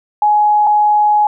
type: tone pair in turn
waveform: sine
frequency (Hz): 839 / 839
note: G#5 / G#5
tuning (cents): +17 / +17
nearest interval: unison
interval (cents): 0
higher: neither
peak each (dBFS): -8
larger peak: neither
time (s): 0.22-0.67 / 0.67-1.27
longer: second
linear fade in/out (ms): 2
effects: none